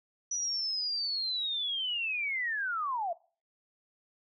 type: linear sweep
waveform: sine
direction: down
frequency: 5920 to 650 Hz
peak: -30 dBFS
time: 0.31-3.13 s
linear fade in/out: 5 ms
effects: noise-tail reverb RT60 0.4 s tail -21 dB re dry